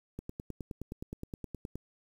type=click train; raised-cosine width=3 ms; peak=-26 dBFS; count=16; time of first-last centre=0.19-1.756 s; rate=9.58 Hz; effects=9-bit